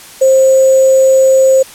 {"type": "tone with sample-and-hold", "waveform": "sine", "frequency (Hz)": 529, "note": "C5", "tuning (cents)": 19, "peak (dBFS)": -4, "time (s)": [0.21, 1.63], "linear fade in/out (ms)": 10, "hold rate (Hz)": 7350, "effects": ["white hiss -34 dBFS RMS until 1.74 s", "low-pass 12000 Hz 12 dB/octave"]}